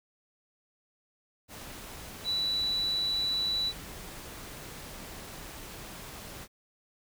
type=tone in noise; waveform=sine; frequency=3951 Hz; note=B7; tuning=in tune; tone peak=-27 dBFS; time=2.24-3.73 s; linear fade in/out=50 ms; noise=pink; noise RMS=-44 dBFS; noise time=1.48-6.48 s; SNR=+14 dB; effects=none